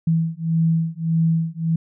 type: beating tone pair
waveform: sine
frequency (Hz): 162.8 / 164.5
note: E3 / E3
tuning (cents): -21 / -3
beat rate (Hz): 1.7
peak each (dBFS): -20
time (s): 0.07-1.76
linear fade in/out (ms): 5
effects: none